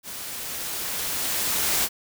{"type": "noise with level ramp", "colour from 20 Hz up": "white", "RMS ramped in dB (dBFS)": [-36, -22], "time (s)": [0.03, 1.89], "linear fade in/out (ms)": 50, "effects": []}